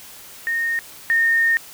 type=tone pair in turn; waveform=sine; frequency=1844 / 1833.8 Hz; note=A#6 / A#6; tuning=-19 / -29 cents; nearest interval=unison; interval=10 cents; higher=first; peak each=-19 / -14 dBFS; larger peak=second; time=0.47-0.79 / 1.1-1.57 s; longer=second; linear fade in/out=0 ms; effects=white hiss -41 dBFS RMS until 1.73 s